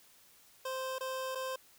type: tone with dropouts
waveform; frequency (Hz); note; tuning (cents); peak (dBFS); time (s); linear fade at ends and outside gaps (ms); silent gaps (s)
25% pulse; 522; C5; -4; -32; 0.65-1.56; 5; 0.985-1.007 / 1.35-1.354
effects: white hiss -62 dBFS RMS until 1.78 s